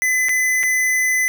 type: tone with dropouts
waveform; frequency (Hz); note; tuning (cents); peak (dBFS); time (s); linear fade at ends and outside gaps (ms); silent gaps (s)
square; 2017; B6; +36; -16; 0.02-1.28; 0; 0.286-0.292 / 0.631-0.635
effects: none